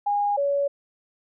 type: tone pair in turn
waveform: sine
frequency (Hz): 818 / 564.6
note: G#5 / C#5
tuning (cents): -26 / +32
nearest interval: tritone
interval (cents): 642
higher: first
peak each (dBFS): -20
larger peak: neither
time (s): 0.06-0.37 / 0.37-0.68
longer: neither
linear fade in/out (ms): 10
effects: none